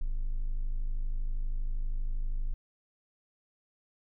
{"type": "tone", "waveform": "triangle", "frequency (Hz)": 26.29, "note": "G#0", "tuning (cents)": 22, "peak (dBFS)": -25, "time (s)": [0.01, 2.54], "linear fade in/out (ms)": 0, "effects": ["tanh soft clip ceiling -22 dBFS"]}